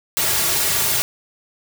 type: noise with comb filter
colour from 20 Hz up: white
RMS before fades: -19 dBFS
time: 0.17-1.02 s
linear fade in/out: 0 ms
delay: 3.9 ms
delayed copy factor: -0.7
effects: none